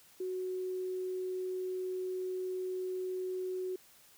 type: tone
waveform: sine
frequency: 370 Hz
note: F#4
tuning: in tune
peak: -34 dBFS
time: 0.2-3.76 s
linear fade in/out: 5 ms
effects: white hiss -61 dBFS RMS until 4.17 s